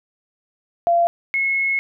sine tone pair in turn, 686 / 2178 Hz, F5 / C#7, -31 / -31 cents, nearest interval octave + minor sixth, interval 2000 cents, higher second, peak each -13 / -17 dBFS, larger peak first, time 0.87-1.07 / 1.34-1.79 s, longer second, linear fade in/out 0 ms, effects none

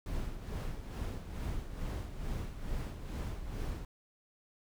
brown noise with tremolo, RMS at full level -36 dBFS, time 0.06-3.85 s, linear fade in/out 2 ms, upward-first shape sine, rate 2.3 Hz, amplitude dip 60%, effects none

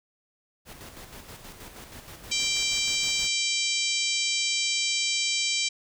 pink noise with tremolo, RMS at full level -43 dBFS, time 0.65-3.3 s, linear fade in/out 50 ms, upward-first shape square, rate 6.3 Hz, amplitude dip 45%
harmonic tone, 784 Hz, G5, in tune, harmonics 3 / 4 / 5 / 6 / 7 / 8 / 9 / 10, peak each -30 / -31 / -32 / -33 / -33 / -34 / -35 / -35 dBFS, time 2.31-5.69 s, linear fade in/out 10 ms
effects none

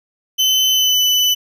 35% pulse tone with pitch glide, 3043 to 2994 Hz, F#7 to F#7, +48 to +20 cents, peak -10 dBFS, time 0.38-1.35 s, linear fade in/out 20 ms, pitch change -28 cents, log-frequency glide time 0.7-1.01 s, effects none

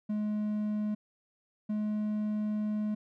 triangle tone pair in turn, 211 / 211.8 Hz, G#3 / G#3, +28 / +34 cents, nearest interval unison, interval 6 cents, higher second, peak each -27 dBFS, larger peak neither, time 0.09-0.95 / 1.69-2.95 s, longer second, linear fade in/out 10 ms, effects none

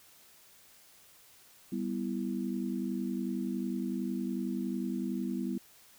sine chord, E minor, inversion first, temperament equal, 196 / 246.9 / 329.6 Hz, G3 / B3 / E4, 0 / 0 / 0 cents, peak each -35 / -35 / -38 dBFS, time 1.72-5.58 s, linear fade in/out 5 ms, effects white hiss -59 dBFS RMS until 5.98 s

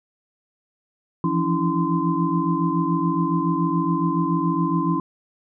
sine tone cluster, 165.9 / 173 / 281.2 / 326.9 / 1032 Hz, E3 / F3 / C#4 / E4 / C6, +11 / -16 / +25 / -14 / -24 cents, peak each -25 dBFS, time 1.24-5 s, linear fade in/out 2 ms, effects none

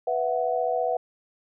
sine chord, B suspended fourth, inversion none, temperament equal with one note detuned, 493.9 / 665 / 740 Hz, B4 / E5 / F#5, 0 / +15 / 0 cents, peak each -27 dBFS, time 0.07-0.97 s, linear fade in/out 5 ms, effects none

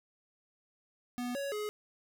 square tone with pitch steps, 245.2 / 558 / 420.9 Hz, B3 / C#5 / G#4, -12 / +11 / +23 cents, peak -35 dBFS, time 1.18-1.69 s, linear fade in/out 0 ms, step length 170 ms, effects none

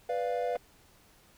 triangle chord, B diminished, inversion none, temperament equal, 493.9 / 587.3 / 698.5 Hz, B4 / D5 / F5, 0 / 0 / 0 cents, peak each -30 / -34 / -31 dBFS, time 0.09-0.57 s, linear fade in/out 5 ms
clicks, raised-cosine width 0.5 ms, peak -30 dBFS, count 2, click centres 0.555 / 0.559 s
effects pink hiss -61 dBFS RMS until 1.37 s

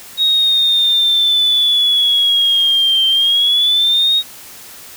sine linear two-way sweep, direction down then up, 3776 to 3136 to 3776 Hz, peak -9 dBFS, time 0.17-4.23 s, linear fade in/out 50 ms, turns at 3.07 s, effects tanh soft clip ceiling -5 dBFS + white hiss -36 dBFS RMS until 4.96 s

